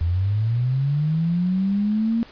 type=linear sweep; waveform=sine; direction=up; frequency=81 to 233.1 Hz; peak=-18 dBFS; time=0.01-2.23 s; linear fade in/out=0 ms; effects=pink hiss -46 dBFS RMS until 2.31 s + resampled to 11025 Hz